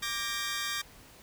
15% pulse chord, G minor, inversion second, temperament equal with one note detuned, 1174.7 / 1602.8 / 1864.7 Hz, D6 / G6 / Bb6, 0 / +38 / 0 cents, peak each -30 dBFS, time 0.02-0.82 s, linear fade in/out 10 ms, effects pink hiss -54 dBFS RMS until 1.22 s

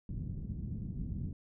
white low-pass noise, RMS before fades -39 dBFS, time 0.09-1.33 s, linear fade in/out 2 ms, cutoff 190 Hz, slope 24 dB/octave, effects none

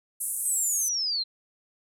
pink band-pass noise, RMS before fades -31 dBFS, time 0.2-0.89 s, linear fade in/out 10 ms, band 8600 to 12000 Hz, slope 48 dB/octave
sine linear sweep, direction down, 8372 to 4056 Hz, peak -25 dBFS, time 0.44-1.24 s, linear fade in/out 20 ms
effects none

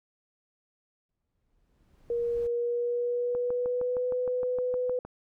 brown noise with exponential growth, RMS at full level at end -45 dBFS, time 1.09-2.47 s, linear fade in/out 2 ms, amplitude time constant 300 ms
sine tone with pitch glide, 473.2 to 499.6 Hz, A#4 to B4, +26 to +20 cents, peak -26 dBFS, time 2.1-4.99 s, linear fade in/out 2 ms, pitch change +94 cents, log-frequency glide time 2.37-4.11 s
click train, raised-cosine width 1 ms, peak -27 dBFS, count 12, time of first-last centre 3.35-5.05 s, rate 6.47 Hz
effects none

